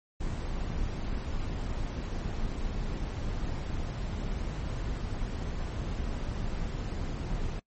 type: noise with amplitude modulation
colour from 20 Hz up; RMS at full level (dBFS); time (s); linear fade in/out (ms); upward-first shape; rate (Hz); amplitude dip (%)
brown; -31; 0.2-7.6; 10; sine; 193; 40
effects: noise-tail reverb RT60 0.1 s tail -24 dB re dry + MP3 32 kbps